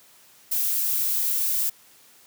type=noise; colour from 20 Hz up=violet; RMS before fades=-24 dBFS; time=0.51-1.7 s; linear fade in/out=10 ms; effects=white hiss -54 dBFS RMS until 2.26 s + high-pass 100 Hz 12 dB/octave